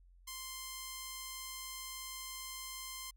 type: tone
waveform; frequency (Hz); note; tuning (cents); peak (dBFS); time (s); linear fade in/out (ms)
5% pulse; 1046.5; C6; 0; -31; 0.27-3.11; 10
effects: added 44 Hz sine -59 dBFS peak until 3.16 s